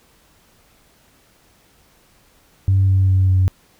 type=tone with pitch steps; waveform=sine; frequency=96.4 / 95.35 / 94.31 / 93.28 Hz; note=G2 / G2 / F#2 / F#2; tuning=-28 / -47 / +34 / +15 cents; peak=-10 dBFS; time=2.68-3.48 s; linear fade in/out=0 ms; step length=200 ms; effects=tanh soft clip ceiling -8 dBFS + pink hiss -55 dBFS RMS until 3.79 s